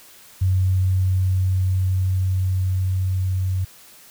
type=tone with level ramp; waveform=sine; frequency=93.4 Hz; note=F#2; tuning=17 cents sharp; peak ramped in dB=-15 to -19 dBFS; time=0.41-3.65 s; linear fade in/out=10 ms; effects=white hiss -47 dBFS RMS until 4.1 s